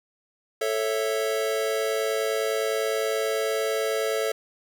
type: chord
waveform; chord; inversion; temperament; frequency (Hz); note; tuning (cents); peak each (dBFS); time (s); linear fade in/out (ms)
square; A major; none; equal with one note detuned; 440 / 549.9 / 659.3; A4 / C#5 / E5; 0 / -14 / 0; -27 / -30 / -31; 0.61-4.32; 5
effects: none